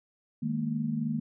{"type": "chord", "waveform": "sine", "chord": "D# suspended fourth", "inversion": "none", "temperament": "equal with one note detuned", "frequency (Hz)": [155.56, 207.7, 230.9], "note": ["D#3", "G#3", "A#3"], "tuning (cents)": [0, 0, -16], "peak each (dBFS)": [-33, -35, -30], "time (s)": [0.42, 1.2], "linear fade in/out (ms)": 10, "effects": []}